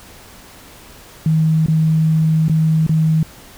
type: tone with dropouts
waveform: sine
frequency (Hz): 158.5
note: D#3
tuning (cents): +32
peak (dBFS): -11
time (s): 1.26-3.23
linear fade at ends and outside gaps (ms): 2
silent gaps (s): 1.662-1.683 / 2.483-2.496 / 2.866-2.893
effects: pink hiss -41 dBFS RMS until 3.57 s